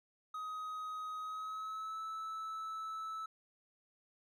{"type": "tone with pitch glide", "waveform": "triangle", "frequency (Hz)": [1259, 1308.7], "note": ["D#6", "E6"], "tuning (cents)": [20, -13], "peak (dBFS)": -38, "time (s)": [0.34, 3.26], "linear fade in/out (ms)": 5, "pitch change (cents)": 67, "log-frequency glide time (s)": [1.19, 2], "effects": []}